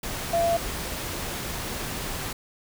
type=tone in noise; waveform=sine; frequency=678 Hz; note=E5; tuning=49 cents sharp; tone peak=-20 dBFS; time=0.33-0.57 s; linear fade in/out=5 ms; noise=pink; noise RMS=-32 dBFS; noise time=0.03-2.33 s; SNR=+9 dB; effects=none